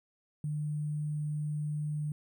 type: tone with sample-and-hold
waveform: sine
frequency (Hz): 150.2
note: D3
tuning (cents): +39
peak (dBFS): -31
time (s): 0.44-2.12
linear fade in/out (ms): 2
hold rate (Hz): 8820
effects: none